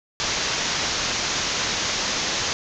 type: low-pass noise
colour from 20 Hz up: white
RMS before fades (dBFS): -25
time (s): 0.2-2.53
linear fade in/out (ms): 0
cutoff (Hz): 6800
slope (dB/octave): 96
effects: none